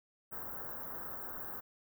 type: band-stop noise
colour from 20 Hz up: white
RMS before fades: -43 dBFS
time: 0.31-1.61 s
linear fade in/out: 20 ms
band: 1600 to 15000 Hz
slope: 48 dB/octave
effects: none